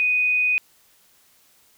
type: tone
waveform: sine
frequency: 2489 Hz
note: D#7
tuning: in tune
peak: -17 dBFS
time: 0-0.58 s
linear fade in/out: 0 ms
effects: white hiss -58 dBFS RMS until 1.77 s